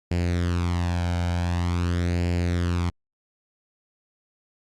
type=tone with flanger; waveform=sawtooth; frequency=87.31 Hz; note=F2; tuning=in tune; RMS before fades=-24 dBFS; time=0.11-2.9 s; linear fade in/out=5 ms; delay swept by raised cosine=0.41 to 1.33 ms; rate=0.46 Hz; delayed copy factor=+0.65; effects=low-pass 7000 Hz 12 dB/octave + Opus 48 kbps

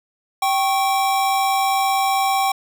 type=tone pair together; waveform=square; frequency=777.8 / 1100 Hz; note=G5 / C#6; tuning=-14 / -14 cents; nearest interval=tritone; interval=600 cents; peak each=-18 / -24 dBFS; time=0.42-2.52 s; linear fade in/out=5 ms; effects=none

